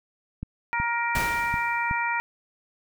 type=click train; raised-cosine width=5 ms; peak=-19 dBFS; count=5; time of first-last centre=0.43-1.911 s; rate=2.7 Hz
type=harmonic tone; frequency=470.1 Hz; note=A#4; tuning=15 cents sharp; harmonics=2 / 3 / 4 / 5; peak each=-27 / -31 / -30 / -30 dBFS; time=0.73-2.2 s; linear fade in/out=0 ms
type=noise with exponential decay; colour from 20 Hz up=pink; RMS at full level=-28 dBFS; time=1.15-2.03 s; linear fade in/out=2 ms; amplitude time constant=190 ms
effects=none